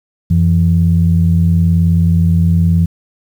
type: tone pair together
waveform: sine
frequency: 89.05 / 168.1 Hz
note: F2 / E3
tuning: +34 / +34 cents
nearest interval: major seventh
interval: 1100 cents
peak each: -10 dBFS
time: 0.3-2.86 s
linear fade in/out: 10 ms
effects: tanh soft clip ceiling 0 dBFS + 7-bit